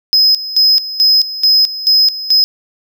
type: tone with tremolo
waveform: triangle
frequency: 5080 Hz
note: D#8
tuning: 35 cents sharp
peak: -5 dBFS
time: 0.13-2.44 s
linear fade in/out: 0 ms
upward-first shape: square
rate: 2.3 Hz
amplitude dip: 80%
effects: none